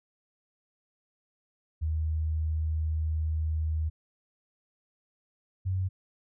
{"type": "tone pair in turn", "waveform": "sine", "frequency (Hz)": [78.6, 93.47], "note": ["D#2", "F#2"], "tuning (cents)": [18, 18], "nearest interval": "minor third", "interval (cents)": 300, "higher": "second", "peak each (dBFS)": [-26, -26], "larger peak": "neither", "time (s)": [[1.81, 3.9], [5.65, 5.89]], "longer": "first", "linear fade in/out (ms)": 20, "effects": []}